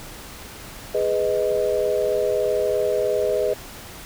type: chord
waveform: sine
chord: G# minor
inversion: none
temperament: just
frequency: 415.3 / 498.4 / 623 Hz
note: G#4 / B4 / D#5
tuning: 0 / +16 / +2 cents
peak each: -23 dBFS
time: 0.94-3.54 s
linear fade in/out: 10 ms
effects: pink hiss -39 dBFS RMS until 4.05 s